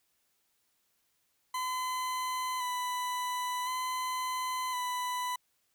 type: tone with vibrato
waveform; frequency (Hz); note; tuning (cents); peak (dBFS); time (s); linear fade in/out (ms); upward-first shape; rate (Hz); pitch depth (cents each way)
40% pulse; 1006; B5; +32; -31; 1.54-5.36; 5; square; 0.47; 20
effects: white hiss -75 dBFS RMS until 5.74 s